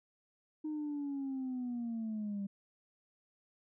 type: linear sweep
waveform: sine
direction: down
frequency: 310 to 196 Hz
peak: -34 dBFS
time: 0.64-2.47 s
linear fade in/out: 10 ms
effects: tanh soft clip ceiling -33 dBFS